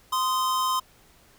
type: tone pair together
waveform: square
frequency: 1036.5 / 1244.5 Hz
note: C6 / D#6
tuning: -17 / 0 cents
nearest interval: minor third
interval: 317 cents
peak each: -24 / -31 dBFS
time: 0.12-0.8 s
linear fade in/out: 10 ms
effects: pink hiss -57 dBFS RMS until 1.38 s